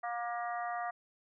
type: harmonic tone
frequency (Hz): 237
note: A#3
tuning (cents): +29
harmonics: 3 / 4 / 5 / 6 / 7 / 8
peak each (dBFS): -36 / -50 / -41 / -48 / -51 / -45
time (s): 0.03-0.91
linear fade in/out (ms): 10
effects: none